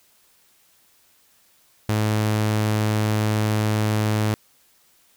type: tone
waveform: sawtooth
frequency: 107.2 Hz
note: A2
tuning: 45 cents flat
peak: -15 dBFS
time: 1.89-4.34 s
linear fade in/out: 0 ms
effects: white hiss -59 dBFS RMS until 5.16 s